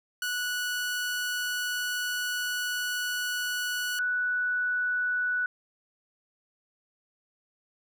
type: tone pair in turn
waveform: sawtooth / sine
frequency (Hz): 1473 / 1479.9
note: F#6 / F#6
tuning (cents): -8 / 0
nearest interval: unison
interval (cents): 8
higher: second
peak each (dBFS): -25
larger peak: neither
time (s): 0.22-3.99 / 3.99-5.46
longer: first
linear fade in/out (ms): 2
effects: none